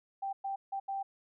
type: tone bursts at uneven times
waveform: sine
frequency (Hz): 784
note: G5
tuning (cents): 0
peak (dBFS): -33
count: 4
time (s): 0.22-0.33 / 0.44-0.56 / 0.72-0.8 / 0.88-1.03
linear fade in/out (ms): 10
effects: none